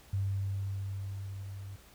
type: tone with level ramp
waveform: sine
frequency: 98 Hz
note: G2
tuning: in tune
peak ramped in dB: -28 to -41 dBFS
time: 0.13-1.76 s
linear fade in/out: 5 ms
effects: added 60 Hz sine -61 dBFS peak until 1.94 s + pink hiss -58 dBFS RMS until 1.94 s